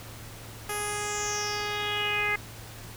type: tone with low-pass filter sweep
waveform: 10% pulse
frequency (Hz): 415.3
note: G#4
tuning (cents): 0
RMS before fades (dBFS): -30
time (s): 0.69-2.36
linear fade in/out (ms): 5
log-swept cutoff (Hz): 12000 to 2100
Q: 5.4
effects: added 110 Hz sine -45 dBFS peak until 2.96 s + pink hiss -45 dBFS RMS until 2.96 s